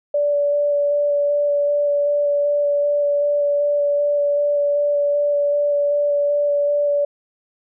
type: tone with vibrato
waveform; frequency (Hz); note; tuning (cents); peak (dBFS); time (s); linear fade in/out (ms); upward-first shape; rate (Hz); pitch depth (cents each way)
sine; 579; D5; -25; -15; 0.14-7.05; 5; square; 2.6; 8
effects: none